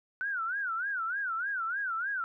sine tone with vibrato, 1475 Hz, F#6, 6 cents flat, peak -30 dBFS, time 0.21-2.24 s, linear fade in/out 0 ms, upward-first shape sine, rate 3.3 Hz, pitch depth 200 cents each way, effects none

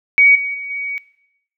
sine tone with level steps, 2254 Hz, C#7, 28 cents sharp, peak -7 / -21 / -26 / -22 dBFS, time 0.18-0.98 s, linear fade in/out 0 ms, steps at 0.35 / 0.54 / 0.7 s, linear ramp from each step 5 ms, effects noise-tail reverb RT60 0.8 s tail -19 dB re dry

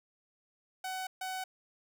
sawtooth tone bursts at uneven times, 750 Hz, F#5, 23 cents sharp, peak -32 dBFS, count 2, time 0.84-1.07 / 1.21-1.44 s, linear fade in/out 5 ms, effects none

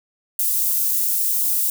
white high-pass noise, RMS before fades -20 dBFS, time 0.39-1.7 s, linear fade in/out 2 ms, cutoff 11000 Hz, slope 12 dB/octave, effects none

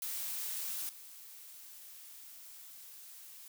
blue noise with level steps, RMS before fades -39 / -52 dBFS, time 0.02-3.48 s, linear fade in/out 2 ms, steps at 0.89 s, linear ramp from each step 2 ms, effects none

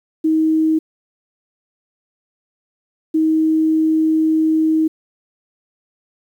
sine tone pair in turn, 316.4 / 316.4 Hz, D#4 / D#4, +29 / +29 cents, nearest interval unison, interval 0 cents, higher neither, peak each -12 dBFS, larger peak neither, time 0.24-0.79 / 3.14-4.88 s, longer second, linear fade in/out 10 ms, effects 8-bit

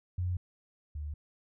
sine tone pair in turn, 90 / 74.4 Hz, F#2 / D2, -47 / +23 cents, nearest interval minor third, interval 330 cents, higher first, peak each -29 / -35 dBFS, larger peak first, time 0.18-0.37 / 0.95-1.14 s, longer neither, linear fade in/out 5 ms, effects none

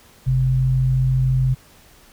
sine tone pair together, 43.12 / 129.2 Hz, F1 / C3, -21 / -21 cents, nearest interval octave + perfect fifth, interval 1900 cents, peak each -24 / -15 dBFS, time 0.26-1.55 s, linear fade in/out 20 ms, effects pink hiss -50 dBFS RMS until 2.12 s

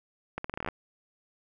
accelerating click train, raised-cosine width 0.5 ms, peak -18 dBFS, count 11, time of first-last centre 0.38-0.687 s, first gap 64 ms, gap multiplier 0.82, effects none

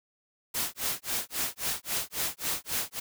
white noise with tremolo, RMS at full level -29 dBFS, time 0.54-3 s, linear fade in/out 10 ms, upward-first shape sine, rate 3.7 Hz, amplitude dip 100%, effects none

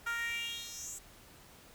10% pulse tone with high-pass filter sweep, 466.2 Hz, A#4, in tune, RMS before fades -39 dBFS, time 0.06-0.99 s, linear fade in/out 10 ms, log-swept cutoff 1300 to 8300 Hz, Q 4.5, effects pink hiss -57 dBFS RMS until 1.74 s

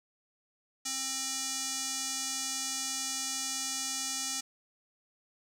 square tone with band-pass filter, 265.5 Hz, C4, 25 cents sharp, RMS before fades -35 dBFS, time 0.85-4.41 s, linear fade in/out 10 ms, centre 6600 Hz, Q 2.3, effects none

